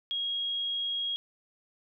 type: tone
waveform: sine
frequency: 3284 Hz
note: G#7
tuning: 20 cents flat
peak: -29 dBFS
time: 0.11-1.16 s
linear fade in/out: 0 ms
effects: none